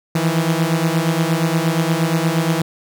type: beating tone pair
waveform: sawtooth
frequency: 160 / 168.5 Hz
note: D#3 / E3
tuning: +49 / +38 cents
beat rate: 8.5 Hz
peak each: -14 / -15 dBFS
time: 0.15-2.62 s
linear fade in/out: 5 ms
effects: none